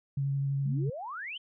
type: tone with vibrato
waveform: sine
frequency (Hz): 138.59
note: C#3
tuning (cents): 0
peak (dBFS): -27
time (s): 0.17-0.9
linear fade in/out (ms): 5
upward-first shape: sine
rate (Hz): 12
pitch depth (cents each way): 12
type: exponential sweep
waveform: sine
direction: up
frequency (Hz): 179.7 to 3195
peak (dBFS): -36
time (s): 0.65-1.38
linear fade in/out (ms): 10
effects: none